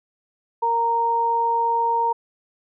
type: tone pair together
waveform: sine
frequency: 464.3 / 928.6 Hz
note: A#4 / A#5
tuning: -7 / -7 cents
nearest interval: octave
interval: 1200 cents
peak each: -27 / -18 dBFS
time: 0.62-2.13 s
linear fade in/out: 10 ms
effects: none